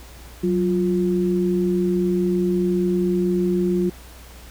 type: tone pair together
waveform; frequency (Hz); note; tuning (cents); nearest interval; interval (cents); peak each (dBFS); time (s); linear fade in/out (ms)
sine; 185.7 / 352.3; F#3 / F4; +7 / +15; major seventh; 1108; -20; 0.43-3.9; 10
effects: added 60 Hz sine -41 dBFS peak until 4.5 s + pink hiss -45 dBFS RMS until 4.5 s